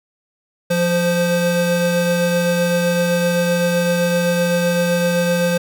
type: tone pair together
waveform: square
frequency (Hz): 175.5 / 518.7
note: F3 / C5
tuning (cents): +9 / -15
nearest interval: octave + perfect fifth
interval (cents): 1876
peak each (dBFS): -19 / -18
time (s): 0.7-5.58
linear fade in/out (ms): 10
effects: none